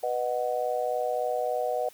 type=chord; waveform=sine; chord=B major; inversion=none; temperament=just; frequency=493.9 / 617.4 / 740.8 Hz; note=B4 / D#5 / F#5; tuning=0 / -14 / +2 cents; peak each=-30 dBFS; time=0.03-1.89 s; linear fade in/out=5 ms; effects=white hiss -54 dBFS RMS until 1.93 s